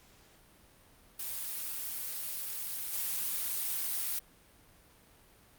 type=noise with level steps; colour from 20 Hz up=blue; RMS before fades=-38 / -34 dBFS; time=1.19-4.19 s; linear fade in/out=5 ms; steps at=2.93 s; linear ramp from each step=2 ms; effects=pink hiss -61 dBFS RMS until 5.58 s + Opus 48 kbps